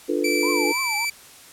sine chord, B half-diminished seventh, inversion first, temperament equal with one note detuned, 295.4 / 349.2 / 440 / 493.9 Hz, D4 / F4 / A4 / B4, +10 / 0 / 0 / 0 cents, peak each -25 / -25 / -26 / -28 dBFS, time 0.08-0.73 s, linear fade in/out 20 ms
sawtooth tone, 2324 Hz, D7, 19 cents flat, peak -19 dBFS, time 0.24-1.1 s, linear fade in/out 5 ms
sine tone with vibrato, 944 Hz, A#5, 22 cents sharp, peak -28 dBFS, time 0.43-1.05 s, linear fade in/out 2 ms, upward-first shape triangle, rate 3.3 Hz, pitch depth 260 cents each way
effects white hiss -46 dBFS RMS until 1.52 s + low-pass 12000 Hz 12 dB/octave

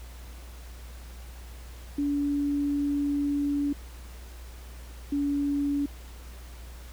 sine tone pair in turn, 286.6 / 285.1 Hz, D4 / C#4, -42 / +49 cents, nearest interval unison, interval 9 cents, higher first, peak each -24 dBFS, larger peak neither, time 1.98-3.73 / 5.12-5.86 s, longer first, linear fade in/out 5 ms, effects added 60 Hz sine -41 dBFS peak until 6.92 s + pink hiss -51 dBFS RMS until 6.92 s

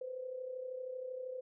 sine tone with amplitude modulation, 511 Hz, C5, 41 cents flat, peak -37 dBFS, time 0.01-1.41 s, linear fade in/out 5 ms, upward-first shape sine, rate 32.8 Hz, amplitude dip 60%, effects none

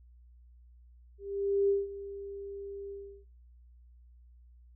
sine tone with ADSR envelope, 398.2 Hz, G4, 27 cents sharp, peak -23 dBFS, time 1.18-3.25 s, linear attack 510 ms, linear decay 180 ms, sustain -16 dB, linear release 340 ms, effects noise-tail reverb RT60 0.3 s tail -22 dB re dry + added 60 Hz sine -54 dBFS peak until 4.75 s

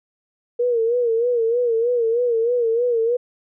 sine tone with vibrato, 470.6 Hz, A#4, 16 cents sharp, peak -16 dBFS, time 0.59-3.17 s, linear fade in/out 10 ms, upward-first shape sine, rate 3.2 Hz, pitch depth 83 cents each way, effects none

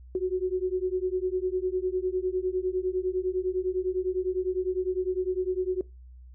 sine beating tone pair, 364.6 / 374.5 Hz, F#4 / F#4, -25 / +21 cents, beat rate 9.9 Hz, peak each -28 dBFS, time 0.15-5.81 s, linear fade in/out 2 ms, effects noise-tail reverb RT60 0.2 s tail -20 dB re dry + added 62 Hz sine -45 dBFS peak until 6.34 s

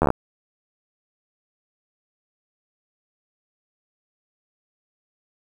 slowing click train, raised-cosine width 1 ms, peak -4 dBFS, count 7, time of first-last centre 0.02-0.104 s, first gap 12 ms, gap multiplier 1.06, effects 7-bit

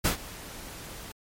pink noise with ADSR envelope, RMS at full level -23 dBFS, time 0.04-1.12 s, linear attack 15 ms, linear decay 110 ms, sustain -19 dB, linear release 5 ms, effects MP3 64 kbps

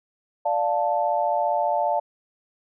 sine chord, D minor, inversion none, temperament equal with one note detuned, 587.3 / 702.1 / 880 Hz, D5 / F5 / A5, 0 / +9 / 0 cents, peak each -25 / -24 / -24 dBFS, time 0.45-2 s, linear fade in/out 10 ms, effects none

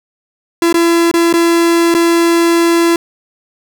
45% pulse tone with dropouts, 337.5 Hz, E4, 41 cents sharp, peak -8 dBFS, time 0.62-2.96 s, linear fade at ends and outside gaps 2 ms, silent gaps 0.727-0.742 / 1.114-1.139 / 1.328-1.338 / 1.942-1.948 s, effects none

